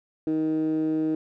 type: tone with band-pass filter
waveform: 15% pulse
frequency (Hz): 157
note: D#3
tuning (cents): +16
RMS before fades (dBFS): -25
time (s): 0.27-1.15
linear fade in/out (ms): 2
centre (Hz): 330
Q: 4.6
effects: none